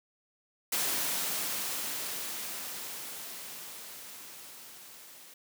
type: noise with level ramp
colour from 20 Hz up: white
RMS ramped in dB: -30 to -52 dBFS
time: 0.72-5.34 s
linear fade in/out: 5 ms
effects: high-pass 150 Hz 12 dB/octave